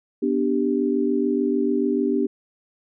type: chord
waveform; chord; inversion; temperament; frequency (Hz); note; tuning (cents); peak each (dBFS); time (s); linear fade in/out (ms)
sine; G major; first; equal; 246.9 / 293.7 / 392; B3 / D4 / G4; 0 / 0 / 0; -23; 0.22-2.27; 10
effects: none